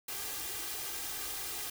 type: noise with comb filter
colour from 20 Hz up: white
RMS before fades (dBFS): -39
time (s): 0.08-1.7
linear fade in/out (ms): 5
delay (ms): 2.5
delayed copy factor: +0.65
effects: none